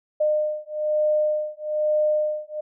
sine beating tone pair, 607 / 608.1 Hz, D#5 / D#5, -43 / -40 cents, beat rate 1.1 Hz, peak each -23 dBFS, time 0.2-2.61 s, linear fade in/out 10 ms, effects none

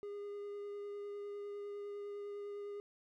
triangle tone with vibrato, 408.1 Hz, G#4, 30 cents flat, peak -40 dBFS, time 0.03-2.8 s, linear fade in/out 0 ms, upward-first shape triangle, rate 9.9 Hz, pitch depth 12 cents each way, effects none

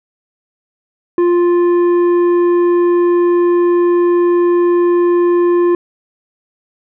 sine tone with tanh clipping, 349.5 Hz, F4, 1 cent sharp, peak -10 dBFS, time 1.18-5.75 s, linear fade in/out 2 ms, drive 8 dB, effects none

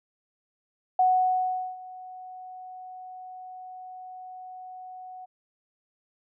sine tone with ADSR envelope, 740 Hz, F#5, in tune, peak -17 dBFS, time 0.99-5.26 s, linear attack 4 ms, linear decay 770 ms, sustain -22 dB, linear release 18 ms, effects none

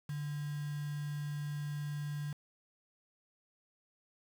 sine tone with quantisation, 146.83 Hz, D3, in tune, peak -36 dBFS, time 0.09-2.33 s, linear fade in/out 5 ms, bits 8, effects none

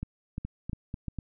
two click trains, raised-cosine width 5 ms, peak -22 / -21 dBFS, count 4 / 4, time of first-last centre 0.45-1.187 / 0.03-1.083 s, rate 4.07 / 2.85 Hz, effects none

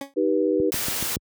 20% pulse tone with exponential decay, 277.2 Hz, C#4, in tune, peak -22 dBFS, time 0.01-0.14 s, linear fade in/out 2 ms, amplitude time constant 28 ms
sine chord, Eb augmented, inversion none, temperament just, 311.1 / 388.9 / 486.1 Hz, Eb4 / G4 / B4, 0 / -14 / -28 cents, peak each -23 dBFS, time 0.16-0.71 s, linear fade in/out 20 ms
click train, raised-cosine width 3 ms, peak -17 dBFS, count 5, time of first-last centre 0.6-1.168 s, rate 7.04 Hz
white noise, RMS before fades -27 dBFS, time 0.72-1.16 s, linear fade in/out 0 ms
effects high-pass 60 Hz 12 dB/octave

